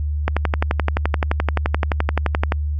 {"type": "click train", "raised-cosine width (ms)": 0.5, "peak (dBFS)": -3, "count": 27, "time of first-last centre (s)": [0.28, 2.521], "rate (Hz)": 11.6, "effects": ["added 74 Hz sine -19 dBFS peak until 2.79 s"]}